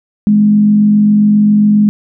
sine tone with frequency modulation, 208.9 Hz, G#3, 10 cents sharp, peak -5 dBFS, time 0.27-1.89 s, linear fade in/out 0 ms, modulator 47.4 Hz, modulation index 0.28, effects none

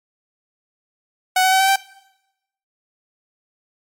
sawtooth tone with pitch steps, 744 / 752.6 / 761.4 / 770.2 / 779.2 Hz, F#5 / F#5 / F#5 / G5 / G5, +9 / +29 / +49 / -31 / -11 cents, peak -9 dBFS, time 1.36-1.76 s, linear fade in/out 5 ms, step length 80 ms, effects noise-tail reverb RT60 0.9 s tail -21 dB re dry + MP3 64 kbps

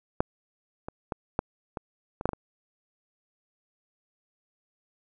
clicks, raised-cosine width 1 ms, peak -8 / -21 / -16 / -10 / -19 / -20 / -9 / -12 / -20 dBFS, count 9, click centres 0.205 / 0.885 / 1.122 / 1.391 / 1.772 / 2.211 / 2.256 / 2.291 / 2.333 s, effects none

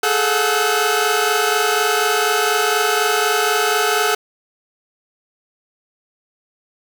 sawtooth tone cluster, 415.7 / 439.8 / 721 / 1296 / 1518 Hz, G#4 / A4 / F#5 / E6 / F#6, +2 / -1 / -45 / -30 / +44 cents, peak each -18 dBFS, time 0.03-4.15 s, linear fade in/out 5 ms, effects none

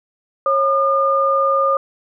sine tone pair together, 546 / 1211 Hz, C#5 / D#6, -26 / -47 cents, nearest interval octave + major second, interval 1379 cents, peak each -17 / -15 dBFS, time 0.46-1.77 s, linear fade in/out 2 ms, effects none

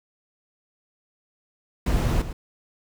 brown noise with echo, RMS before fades -22 dBFS, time 1.86-2.22 s, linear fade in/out 5 ms, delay 110 ms, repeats 1, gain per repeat -11 dB, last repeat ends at 2.33 s, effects none

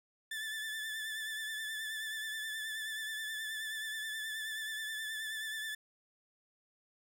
30% pulse tone with vibrato, 1752 Hz, A6, 8 cents flat, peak -35 dBFS, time 0.31-5.75 s, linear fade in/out 5 ms, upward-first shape triangle, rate 9.4 Hz, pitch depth 43 cents each way, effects none

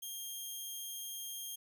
10% pulse tone, 3217 Hz, G7, 44 cents sharp, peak -33 dBFS, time 0.02-1.56 s, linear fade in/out 10 ms, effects none

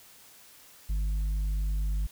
sine tone with tanh clipping, 50.5 Hz, G#1, 48 cents flat, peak -27 dBFS, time 0.89-2.07 s, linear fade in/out 10 ms, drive 5 dB, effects white hiss -54 dBFS RMS until 2.11 s

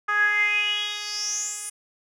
10% pulse tone with band-pass filter sweep, 416 Hz, G#4, 3 cents sharp, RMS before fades -25 dBFS, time 0.08-1.7 s, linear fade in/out 10 ms, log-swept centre 1400 to 9400 Hz, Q 8.4, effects none

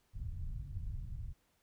pink low-pass noise, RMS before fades -41 dBFS, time 0.13-1.34 s, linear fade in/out 50 ms, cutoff 120 Hz, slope 24 dB/octave, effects pink hiss -75 dBFS RMS until 1.62 s

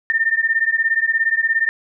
sine beating tone pair, 1800 / 1817 Hz, A6 / A#6, +39 / -45 cents, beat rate 17 Hz, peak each -18 dBFS, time 0.1-1.69 s, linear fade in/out 0 ms, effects none

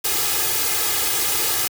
white noise with comb filter, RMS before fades -21 dBFS, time 0.04-1.68 s, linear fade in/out 10 ms, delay 2.4 ms, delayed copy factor +0.9, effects high-pass 80 Hz 12 dB/octave

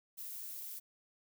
violet noise, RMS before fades -45 dBFS, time 0.17-0.8 s, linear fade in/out 20 ms, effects none

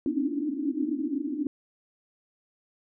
white band-pass noise, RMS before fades -29 dBFS, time 0.06-1.47 s, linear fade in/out 2 ms, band 260 to 310 Hz, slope 96 dB/octave, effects none

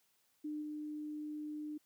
sine tone with level steps, 301.3 Hz, D4, 44 cents sharp, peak -38 / -40 dBFS, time 0.44-1.78 s, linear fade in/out 10 ms, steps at 0.61 s, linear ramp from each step 20 ms, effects white hiss -75 dBFS RMS until 1.85 s + high-pass 80 Hz 12 dB/octave

